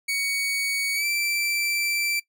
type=tone with pitch glide; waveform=sawtooth; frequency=2240 to 2339 Hz; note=C#7 to D7; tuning=+18 to -8 cents; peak=-20 dBFS; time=0.08-2.2 s; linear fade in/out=10 ms; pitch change=+74 cents; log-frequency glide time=0.95-1.05 s; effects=noise-tail reverb RT60 0.1 s tail -20 dB re dry